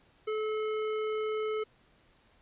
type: tone with tanh clipping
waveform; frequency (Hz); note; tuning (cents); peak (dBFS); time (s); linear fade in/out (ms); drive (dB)
sine; 431.9; A4; -32; -32; 0.27-1.64; 10; 18
effects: pink hiss -65 dBFS RMS until 2.41 s + resampled to 8000 Hz